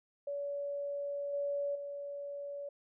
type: tone with level steps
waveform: sine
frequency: 569 Hz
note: C#5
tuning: 45 cents sharp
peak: -35 / -32 / -39 dBFS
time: 0.27-2.69 s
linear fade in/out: 5 ms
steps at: 1.33 / 1.75 s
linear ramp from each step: 5 ms
effects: none